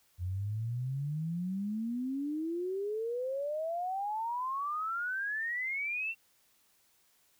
sine exponential sweep, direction up, 87 to 2743 Hz, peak -32 dBFS, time 0.18-6.15 s, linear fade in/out 50 ms, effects white hiss -69 dBFS RMS until 7.39 s

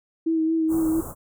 sine tone with vibrato, 322.1 Hz, E4, 40 cents flat, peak -19 dBFS, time 0.26-1.01 s, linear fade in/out 10 ms, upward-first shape sine, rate 4.4 Hz, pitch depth 25 cents each way
pink band-stop noise, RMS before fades -35 dBFS, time 0.68-1.15 s, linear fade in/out 50 ms, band 1300 to 7400 Hz, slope 48 dB/octave
effects none

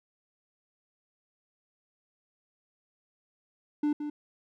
triangle tone with echo, 296.4 Hz, D4, 16 cents sharp, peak -22 dBFS, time 3.83-3.93 s, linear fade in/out 5 ms, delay 170 ms, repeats 1, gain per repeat -8 dB, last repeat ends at 4.1 s, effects none

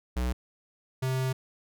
square tone pair in turn, 61.74 / 130.47 Hz, B1 / C3, 0 / -5 cents, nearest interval octave + minor second, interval 1295 cents, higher second, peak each -27 dBFS, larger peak neither, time 0.16-0.33 / 1.02-1.33 s, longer second, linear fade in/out 10 ms, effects none

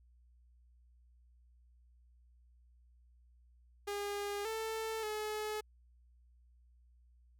sawtooth tone with pitch steps, 406.9 / 443.6 / 426.8 Hz, G#4 / A4 / G#4, -35 / +14 / +47 cents, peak -33 dBFS, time 3.87-5.61 s, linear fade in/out 10 ms, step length 580 ms, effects added 60 Hz sine -62 dBFS peak until 7.39 s

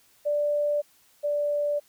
sine tone pair in turn, 587.3 / 584.9 Hz, D5 / D5, 0 / -7 cents, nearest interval unison, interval 7 cents, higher first, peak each -22 / -23 dBFS, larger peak first, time 0.25-0.82 / 1.23-1.8 s, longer neither, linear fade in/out 20 ms, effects white hiss -61 dBFS RMS until 1.88 s

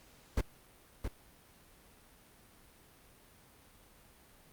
brown noise with echo, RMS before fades -29 dBFS, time 0.37-0.41 s, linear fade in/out 5 ms, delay 670 ms, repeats 1, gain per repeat -6 dB, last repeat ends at 1.08 s, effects pink hiss -61 dBFS RMS until 4.52 s + Opus 48 kbps

